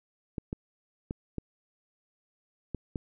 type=clicks; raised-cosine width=3 ms; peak=-20 dBFS; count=6; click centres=0.382 / 0.529 / 1.109 / 1.383 / 2.747 / 2.958 s; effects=none